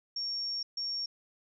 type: tone bursts at uneven times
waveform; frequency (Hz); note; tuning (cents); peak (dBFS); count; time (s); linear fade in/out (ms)
sine; 5520; F8; -21; -32; 2; 0.16-0.63 / 0.77-1.06; 5
effects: none